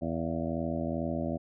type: harmonic tone with a mistuned harmonic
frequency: 82.41 Hz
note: E2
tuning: in tune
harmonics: 1 / 2 / 3 / 4 / 5 / 6 / 7 / 8 / 9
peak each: -39 / -36 / -34 / -38 / -47 / -47 / -37 / -40 / -45 dBFS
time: 0.01-1.38 s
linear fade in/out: 20 ms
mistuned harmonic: 9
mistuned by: -69 cents
effects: none